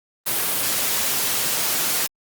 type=high-pass noise; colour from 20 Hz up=white; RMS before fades=-22 dBFS; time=0.26-2.07 s; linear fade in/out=10 ms; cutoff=100 Hz; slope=12 dB/octave; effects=Opus 32 kbps